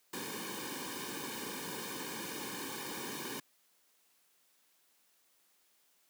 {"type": "noise with comb filter", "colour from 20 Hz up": "pink", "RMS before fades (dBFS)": -41, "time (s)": [0.13, 3.4], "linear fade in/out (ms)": 5, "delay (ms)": 1.5, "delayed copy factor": -0.95, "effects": ["white hiss -71 dBFS RMS until 6.09 s", "high-pass 200 Hz 12 dB/octave"]}